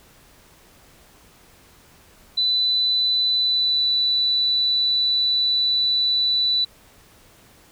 sine tone with pitch glide, 3993 to 3970 Hz, B7 to B7, +18 to +8 cents, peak -17 dBFS, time 2.37-6.65 s, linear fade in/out 10 ms, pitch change -10 cents, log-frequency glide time 3.37-3.87 s, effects pink hiss -52 dBFS RMS until 7.71 s

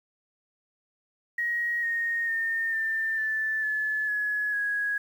sine tone with pitch steps, 1891 / 1856.4 / 1822.4 / 1789 / 1756.2 / 1724.1 / 1692.5 / 1661.5 Hz, A#6 / A#6 / A#6 / A6 / A6 / A6 / G#6 / G#6, +24 / -8 / -40 / +28 / -4 / -36 / +32 / 0 cents, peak -25 dBFS, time 1.38-4.98 s, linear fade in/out 5 ms, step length 450 ms, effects 9-bit

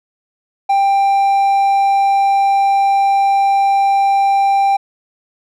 triangle tone, 790 Hz, G5, 13 cents sharp, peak -8 dBFS, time 0.69-4.77 s, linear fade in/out 10 ms, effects none

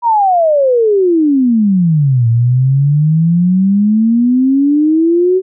sine exponential two-way sweep, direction down then up, 972 to 113.9 to 380.4 Hz, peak -7 dBFS, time 0.02-5.42 s, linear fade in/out 50 ms, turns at 2.28 s, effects none

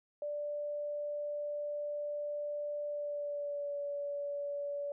sine tone with pitch glide, 587.3 to 573.2 Hz, D5 to D5, 0 to -42 cents, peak -35 dBFS, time 0.22-4.92 s, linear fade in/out 2 ms, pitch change -42 cents, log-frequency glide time 2.86-3.77 s, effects none

